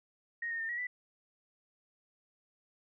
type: tone with pitch steps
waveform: sine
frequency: 1868 / 1840 / 1810 / 1912 / 1981 Hz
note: A#6 / A#6 / A6 / A#6 / B6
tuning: +3 / -23 / +48 / +43 / +5 cents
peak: -34 dBFS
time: 0.42-0.87 s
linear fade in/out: 5 ms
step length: 90 ms
effects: none